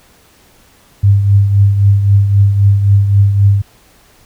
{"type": "tone with tremolo", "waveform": "sine", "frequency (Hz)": 100, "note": "G2", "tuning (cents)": 35, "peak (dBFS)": -3, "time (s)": [1.03, 3.62], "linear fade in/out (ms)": 10, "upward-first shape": "triangle", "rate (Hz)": 3.8, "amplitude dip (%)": 60, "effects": ["pink hiss -47 dBFS RMS until 4.25 s"]}